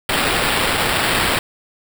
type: noise with sample-and-hold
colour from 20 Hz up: blue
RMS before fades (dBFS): -18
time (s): 0.09-1.39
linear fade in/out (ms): 2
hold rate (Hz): 6300
effects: none